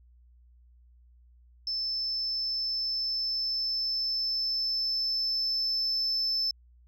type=tone with level ramp; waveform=sine; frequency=5274 Hz; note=E8; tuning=in tune; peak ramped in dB=-28 to -24 dBFS; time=1.67-6.51 s; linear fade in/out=2 ms; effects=tanh soft clip ceiling -23 dBFS + added 60 Hz sine -55 dBFS peak until 6.87 s